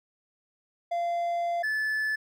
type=tone pair in turn; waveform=triangle; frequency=689 / 1736.2 Hz; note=F5 / A6; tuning=-24 / -24 cents; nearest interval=octave + major third; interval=1600 cents; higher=second; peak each=-24 dBFS; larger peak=neither; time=0.91-1.63 / 1.63-2.16 s; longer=first; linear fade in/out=10 ms; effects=none